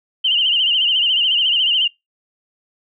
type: tone with vibrato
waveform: sine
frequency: 2958 Hz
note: F#7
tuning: 1 cent flat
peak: -13 dBFS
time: 0.24-1.88 s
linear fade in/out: 10 ms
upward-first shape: sine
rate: 14 Hz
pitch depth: 100 cents each way
effects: noise-tail reverb RT60 0.2 s tail -26 dB re dry